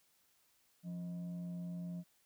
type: tone with frequency modulation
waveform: sine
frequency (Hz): 174.61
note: F3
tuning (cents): 0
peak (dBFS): -39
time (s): 0.83-2.04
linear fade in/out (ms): 50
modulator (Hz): 451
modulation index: 0.25
effects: tanh soft clip ceiling -36 dBFS + white hiss -73 dBFS RMS until 2.25 s